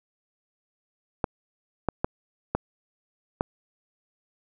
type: clicks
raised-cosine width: 1 ms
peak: -9 dBFS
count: 5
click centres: 1.242 / 1.887 / 2.045 / 2.55 / 3.409 s
effects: none